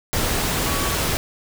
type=tone in noise; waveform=sine; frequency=1130 Hz; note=C#6; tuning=33 cents sharp; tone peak=-30 dBFS; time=0.66-0.95 s; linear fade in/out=0 ms; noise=pink; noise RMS=-22 dBFS; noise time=0.13-1.17 s; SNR=-11 dB; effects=none